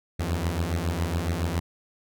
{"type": "beating tone pair", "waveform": "sawtooth", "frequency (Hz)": [81, 88.2], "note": ["E2", "F2"], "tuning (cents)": [-30, 18], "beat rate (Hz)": 7.2, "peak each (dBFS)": -24, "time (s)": [0.19, 1.6], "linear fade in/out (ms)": 10, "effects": []}